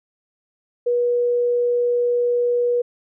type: tone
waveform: sine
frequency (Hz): 483.8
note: B4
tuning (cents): -36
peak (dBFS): -16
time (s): 0.86-2.82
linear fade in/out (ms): 10
effects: none